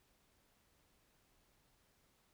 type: silence
effects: pink hiss -74 dBFS RMS until 2.33 s